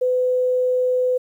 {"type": "tone", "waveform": "sine", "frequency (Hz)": 504, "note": "B4", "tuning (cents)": 35, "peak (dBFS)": -16, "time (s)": [0.01, 1.18], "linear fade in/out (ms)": 10, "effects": ["9-bit"]}